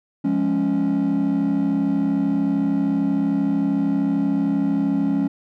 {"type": "chord", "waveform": "triangle", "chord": "Db major", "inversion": "first", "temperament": "equal", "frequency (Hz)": [174.61, 207.7, 277.2], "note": ["F3", "Ab3", "Db4"], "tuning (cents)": [0, 0, 0], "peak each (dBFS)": [-23, -20, -17], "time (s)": [0.24, 5.28], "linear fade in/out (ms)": 10, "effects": ["tanh soft clip ceiling -11 dBFS"]}